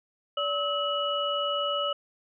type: tone cluster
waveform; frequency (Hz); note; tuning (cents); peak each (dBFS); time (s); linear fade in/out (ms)
sine; 577 / 1290 / 2936; D5 / E6 / F#7; -31 / -38 / -14; -30; 0.37-1.93; 5
effects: none